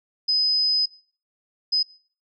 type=tone bursts at uneven times; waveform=sine; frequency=5030 Hz; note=D#8; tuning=18 cents sharp; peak=-18 dBFS; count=2; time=0.28-0.86 / 1.72-1.83 s; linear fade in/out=10 ms; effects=noise-tail reverb RT60 0.4 s tail -17 dB re dry